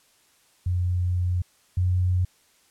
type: tone pair in turn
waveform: sine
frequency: 89.5 / 90.8 Hz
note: F2 / F#2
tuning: +43 / -32 cents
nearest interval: unison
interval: 25 cents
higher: second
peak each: -21 / -19 dBFS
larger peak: second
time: 0.66-1.42 / 1.77-2.25 s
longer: first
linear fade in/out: 5 ms
effects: white hiss -61 dBFS RMS until 2.7 s + low-pass 11000 Hz 12 dB/octave